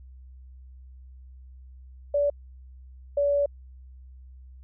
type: tone pair in turn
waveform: sine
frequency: 576 / 571.7 Hz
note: D5 / D5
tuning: -34 / -47 cents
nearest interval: unison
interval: 13 cents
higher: first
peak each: -20 dBFS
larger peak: neither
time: 2.14-2.3 / 3.17-3.46 s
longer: second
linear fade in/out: 5 ms
effects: added 64 Hz sine -44 dBFS peak until 4.63 s